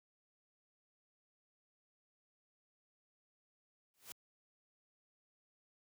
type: noise with exponential growth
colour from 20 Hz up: white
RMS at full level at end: -45 dBFS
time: 3.94-4.12 s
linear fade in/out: 1 ms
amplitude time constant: 39 ms
effects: high-pass 60 Hz 12 dB/octave